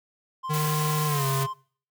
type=tone; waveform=triangle; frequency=1047 Hz; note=C6; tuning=1 cent sharp; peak=-28 dBFS; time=0.43-1.54 s; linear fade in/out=20 ms
type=tone with pitch glide; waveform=square; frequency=153 to 136.31 Hz; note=D#3 to C#3; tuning=-29 to -29 cents; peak=-25 dBFS; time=0.49-1.47 s; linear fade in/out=20 ms; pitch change=-200 cents; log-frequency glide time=1.06-1.26 s
type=noise; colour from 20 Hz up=white; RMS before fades=-33 dBFS; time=0.53-1.44 s; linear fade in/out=10 ms
effects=noise-tail reverb RT60 0.5 s tail -24 dB re dry

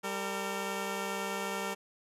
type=tone pair together; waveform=10% pulse; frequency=196.5 / 455.4 Hz; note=G3 / A#4; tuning=+4 / -40 cents; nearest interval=octave + minor third; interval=1456 cents; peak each=-28 dBFS; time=0.03-1.75 s; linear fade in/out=20 ms; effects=resampled to 32000 Hz

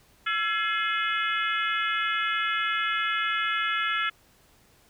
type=harmonic tone with a mistuned harmonic; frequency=423.3 Hz; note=G#4; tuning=33 cents sharp; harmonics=3 / 4 / 5 / 6 / 7 / 8; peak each=-28 / -30 / -32 / -34 / -35 / -36 dBFS; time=0.26-4.1 s; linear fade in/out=10 ms; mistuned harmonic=3; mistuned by=+96 cents; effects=pink hiss -60 dBFS RMS until 4.89 s

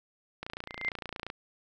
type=click train; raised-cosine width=0.3 ms; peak=-21 dBFS; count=26; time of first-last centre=0.43-1.301 s; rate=28.7 Hz
type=tone with exponential growth; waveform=sine; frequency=2093 Hz; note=C7; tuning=in tune; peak=-25 dBFS; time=0.67-0.89 s; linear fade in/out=2 ms; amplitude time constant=46 ms
effects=none

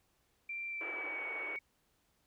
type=tone with pitch glide; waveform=sine; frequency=2358 to 2237 Hz; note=D7 to C#7; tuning=+6 to +15 cents; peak=-38 dBFS; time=0.49-1.59 s; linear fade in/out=5 ms; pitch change=-91 cents; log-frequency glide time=0.68-1.24 s
type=band-pass noise; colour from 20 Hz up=pink; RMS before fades=-47 dBFS; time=0.81-1.56 s; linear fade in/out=0 ms; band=320 to 2600 Hz; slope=48 dB/octave
effects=pink hiss -75 dBFS RMS until 2.26 s

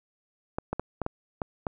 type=clicks; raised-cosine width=1 ms; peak=-15 dBFS; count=7; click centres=0.585 / 0.73 / 0.796 / 1.017 / 1.064 / 1.418 / 1.668 s; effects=none

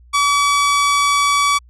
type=tone; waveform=sawtooth; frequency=1143 Hz; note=D6; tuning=47 cents flat; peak=-9 dBFS; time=0.13-1.59 s; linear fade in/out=20 ms; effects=added 60 Hz sine -43 dBFS peak until 1.69 s + resampled to 24000 Hz

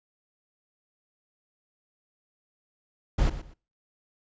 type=noise with echo; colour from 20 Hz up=brown; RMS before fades=-22 dBFS; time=3.18-3.3 s; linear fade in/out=10 ms; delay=120 ms; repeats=2; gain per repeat=-13 dB; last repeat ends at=3.54 s; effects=noise-tail reverb RT60 0.4 s tail -25 dB re dry + resampled to 16000 Hz

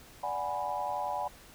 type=chord; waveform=sine; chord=G# half-diminished seventh; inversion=second; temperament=equal; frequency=587.3 / 740 / 830.6 / 987.8 Hz; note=D5 / F#5 / G#5 / B5; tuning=0 / 0 / 0 / 0 cents; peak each=-39 / -36 / -35 / -37 dBFS; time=0.23-1.28 s; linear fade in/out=5 ms; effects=pink hiss -54 dBFS RMS until 1.54 s

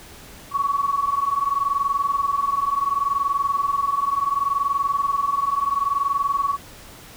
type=tone pair together; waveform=sine; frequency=1108.7 / 1129.4 Hz; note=C#6 / C#6; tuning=0 / +32 cents; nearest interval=unison; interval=32 cents; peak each=-23 / -21 dBFS; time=0.51-6.58 s; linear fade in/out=50 ms; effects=pink hiss -43 dBFS RMS until 7.16 s

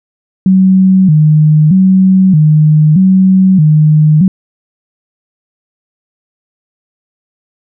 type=tone with vibrato; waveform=sine; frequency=170 Hz; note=F3; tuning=46 cents flat; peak=-3 dBFS; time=0.46-4.28 s; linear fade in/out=2 ms; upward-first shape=square; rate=0.8 Hz; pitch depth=180 cents each way; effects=none

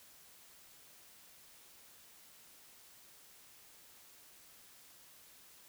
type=silence; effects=white hiss -60 dBFS RMS until 5.68 s

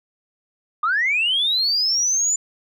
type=linear sweep; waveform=sine; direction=up; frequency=1174 to 7100 Hz; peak=-16 dBFS; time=0.83-2.36 s; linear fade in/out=5 ms; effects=tanh soft clip ceiling -12 dBFS

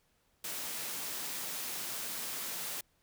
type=high-pass noise; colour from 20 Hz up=white; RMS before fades=-39 dBFS; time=0.44-2.81 s; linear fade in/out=5 ms; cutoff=120 Hz; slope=24 dB/octave; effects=pink hiss -73 dBFS RMS until 3.02 s

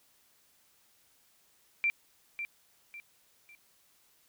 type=tone with echo; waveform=sine; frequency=2357 Hz; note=D7; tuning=6 cents sharp; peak=-25 dBFS; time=1.84-1.9 s; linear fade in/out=0 ms; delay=550 ms; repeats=3; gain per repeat=-9 dB; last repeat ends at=3.55 s; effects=white hiss -67 dBFS RMS until 4.28 s

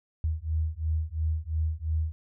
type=beating tone pair; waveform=sine; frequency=77.78 / 80.68 Hz; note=D#2 / E2; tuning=0 / -37 cents; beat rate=2.9 Hz; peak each=-29 dBFS; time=0.24-2.12 s; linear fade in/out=0 ms; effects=none

